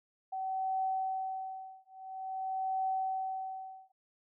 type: tone with tremolo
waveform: sine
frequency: 761 Hz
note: F#5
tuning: 48 cents sharp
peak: -29 dBFS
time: 0.32-3.92 s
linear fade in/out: 10 ms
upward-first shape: triangle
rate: 0.49 Hz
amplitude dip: 100%
effects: none